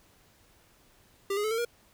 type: tone with pitch steps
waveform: square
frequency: 396.1 / 414.4 / 433.4 / 453.4 / 474.3 Hz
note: G4 / G#4 / A4 / A#4 / A#4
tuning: +18 / -4 / -26 / -48 / +30 cents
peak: -28 dBFS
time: 1.3-1.65 s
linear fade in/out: 5 ms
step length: 70 ms
effects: pink hiss -62 dBFS RMS until 1.93 s